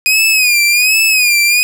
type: tone with vibrato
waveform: sawtooth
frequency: 2483 Hz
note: D#7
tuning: 4 cents flat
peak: -5 dBFS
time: 0.06-1.63 s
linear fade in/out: 0 ms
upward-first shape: sine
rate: 1.3 Hz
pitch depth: 95 cents each way
effects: none